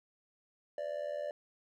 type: tone with amplitude modulation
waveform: triangle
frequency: 587.3 Hz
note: D5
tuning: in tune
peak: -30 dBFS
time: 0.78-1.31 s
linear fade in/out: 2 ms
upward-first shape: sine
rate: 79.7 Hz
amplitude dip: 80%
effects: none